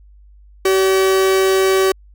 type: tone pair together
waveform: 45% pulse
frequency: 381.8 / 572 Hz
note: G4 / D5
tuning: -46 / -46 cents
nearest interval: perfect fifth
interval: 700 cents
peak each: -12 / -24 dBFS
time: 0.65-1.92 s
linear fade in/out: 5 ms
effects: added 50 Hz sine -42 dBFS peak until 2.14 s